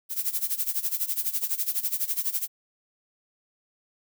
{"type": "noise with tremolo", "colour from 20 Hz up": "violet", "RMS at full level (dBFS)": -25, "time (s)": [0.09, 2.48], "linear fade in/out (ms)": 50, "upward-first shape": "sine", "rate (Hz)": 12, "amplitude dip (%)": 85, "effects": []}